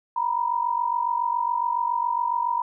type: tone pair together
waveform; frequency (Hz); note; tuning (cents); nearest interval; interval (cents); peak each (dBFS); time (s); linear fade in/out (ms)
sine; 940.6 / 987.8; A#5 / B5; +15 / 0; minor second; 85; -24 / -25; 0.16-2.62; 5
effects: none